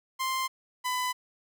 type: tone pair in turn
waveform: sawtooth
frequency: 1048 / 1001.9 Hz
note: C6 / B5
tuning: +2 / +25 cents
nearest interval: minor second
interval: 77 cents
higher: first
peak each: -24 dBFS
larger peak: neither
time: 0.19-0.48 / 0.84-1.13 s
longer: neither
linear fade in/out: 20 ms
effects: none